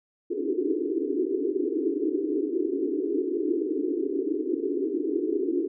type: band-pass noise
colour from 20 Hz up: pink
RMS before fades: -27 dBFS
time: 0.3-5.68 s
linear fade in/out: 10 ms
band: 280 to 430 Hz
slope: 96 dB/octave
effects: none